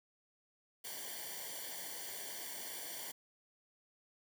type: noise with comb filter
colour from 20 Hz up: white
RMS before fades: -45 dBFS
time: 0.84-3.12 s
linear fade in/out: 10 ms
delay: 0.77 ms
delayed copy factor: -0.9
effects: none